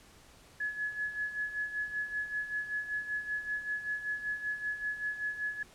sine tone with tremolo, 1699 Hz, G#6, 39 cents sharp, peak -30 dBFS, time 0.6-5.63 s, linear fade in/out 5 ms, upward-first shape sine, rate 5.2 Hz, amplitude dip 70%, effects pink hiss -58 dBFS RMS until 5.74 s + low-pass 11000 Hz 12 dB/octave

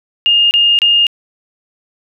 sine tone bursts, 2831 Hz, F7, 23 cents sharp, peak -7 dBFS, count 3, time 0.26-1.068 s, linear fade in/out 0 ms, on 250 ms, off 29 ms, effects none

